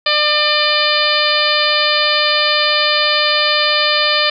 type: harmonic tone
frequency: 599 Hz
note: D5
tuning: 34 cents sharp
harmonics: 1 / 2 / 3 / 4 / 5 / 6 / 7 / 8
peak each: -20 / -20 / -20 / -20 / -20 / -20 / -20 / -20 dBFS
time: 0.06-4.3 s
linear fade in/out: 5 ms
effects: none